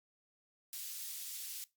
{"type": "high-pass noise", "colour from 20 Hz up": "white", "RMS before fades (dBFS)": -44, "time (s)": [0.73, 1.64], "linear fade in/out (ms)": 0, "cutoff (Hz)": 3400, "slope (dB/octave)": 12, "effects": ["noise-tail reverb RT60 0.2 s tail -20 dB re dry", "Opus 48 kbps"]}